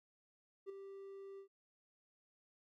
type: tone with ADSR envelope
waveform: triangle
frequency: 392 Hz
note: G4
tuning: in tune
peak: -39 dBFS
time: 0.66-1.48 s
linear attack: 35 ms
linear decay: 8 ms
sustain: -8 dB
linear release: 94 ms
effects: none